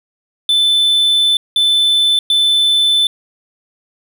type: tone bursts at uneven times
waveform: triangle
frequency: 3520 Hz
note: A7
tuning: in tune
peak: -8 dBFS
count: 3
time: 0.49-1.37 / 1.56-2.19 / 2.3-3.07 s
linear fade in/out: 2 ms
effects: none